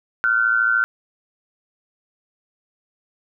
sine tone pair together, 1396.9 / 1510.4 Hz, F6 / F#6, 0 / +35 cents, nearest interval minor second, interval 135 cents, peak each -18 dBFS, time 0.24-0.84 s, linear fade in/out 0 ms, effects none

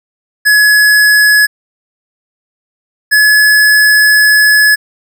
square tone pair in turn, 1694 / 1702.6 Hz, G#6 / G#6, +34 / +43 cents, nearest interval unison, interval 9 cents, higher second, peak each -5 dBFS, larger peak neither, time 0.45-1.47 / 3.11-4.76 s, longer second, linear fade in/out 20 ms, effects none

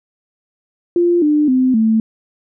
sine tone with pitch steps, 347.5 / 299 / 257.3 / 221.5 Hz, F4 / D4 / C4 / A3, -9 / +31 / -29 / +12 cents, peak -10 dBFS, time 0.96-2 s, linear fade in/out 2 ms, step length 260 ms, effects none

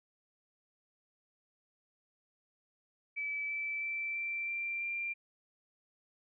sine tone with pitch steps, 2303 / 2318 / 2332 / 2347 / 2362 / 2377 Hz, D7 / D7 / D7 / D7 / D7 / D7, -34 / -23 / -13 / -2 / +9 / +20 cents, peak -34 dBFS, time 3.16-5.14 s, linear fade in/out 20 ms, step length 330 ms, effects none

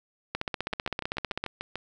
two click trains, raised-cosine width 0.3 ms, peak -17 / -13 dBFS, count 8 / 18, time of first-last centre 0.73-1.756 / 0.35-1.44 s, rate 6.82 / 15.6 Hz, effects none

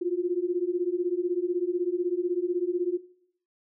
sine beating tone pair, 345.9 / 361.9 Hz, F4 / F#4, -17 / -38 cents, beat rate 16 Hz, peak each -28 dBFS, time 0.01-2.98 s, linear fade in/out 10 ms, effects noise-tail reverb RT60 0.6 s tail -17 dB re dry

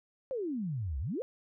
sine exponential two-way sweep, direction down then up, 553 to 62.4 to 553 Hz, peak -32 dBFS, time 0.31-1.22 s, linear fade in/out 0 ms, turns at 0.99 s, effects none

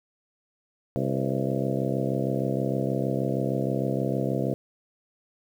harmonic tone with a mistuned harmonic, 66.4 Hz, C2, 26 cents sharp, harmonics 2 / 3 / 4 / 5 / 6 / 7 / 8 / 9 / 10, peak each -29 / -31 / -32 / -33 / -34 / -34 / -35 / -36 / -36 dBFS, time 0.96-4.54 s, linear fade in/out 0 ms, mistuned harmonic 7, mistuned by +86 cents, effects 9-bit

